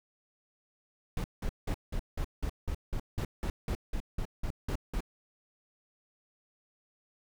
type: noise bursts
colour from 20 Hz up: brown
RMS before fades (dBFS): -32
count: 16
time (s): 1.17-5.006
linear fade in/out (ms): 2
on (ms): 71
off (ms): 180
effects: none